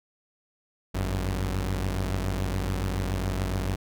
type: tone pair together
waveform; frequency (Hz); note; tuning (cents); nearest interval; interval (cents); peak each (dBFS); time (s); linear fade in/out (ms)
sawtooth; 50.23 / 93.4; G1 / F#2; +43 / +17; major seventh; 1074; -25; 0.94-3.76; 10
effects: none